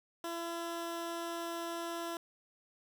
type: tone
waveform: 15% pulse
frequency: 337.7 Hz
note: E4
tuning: 42 cents sharp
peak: -31 dBFS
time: 0.24-2.17 s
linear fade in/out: 2 ms
effects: none